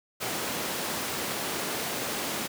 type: high-pass noise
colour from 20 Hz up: pink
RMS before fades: -32 dBFS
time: 0.2-2.48 s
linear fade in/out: 20 ms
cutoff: 220 Hz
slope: 12 dB/octave
effects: none